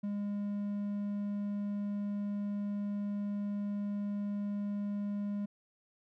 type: tone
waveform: triangle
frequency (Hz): 204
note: G#3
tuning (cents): -31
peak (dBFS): -31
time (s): 0.03-5.46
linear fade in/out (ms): 10
effects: none